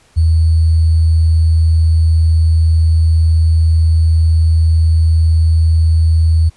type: tone with sample-and-hold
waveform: sine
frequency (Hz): 81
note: E2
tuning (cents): -30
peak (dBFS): -7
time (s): 0.16-6.5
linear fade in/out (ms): 20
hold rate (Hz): 4410
effects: pink hiss -50 dBFS RMS until 6.56 s + resampled to 24000 Hz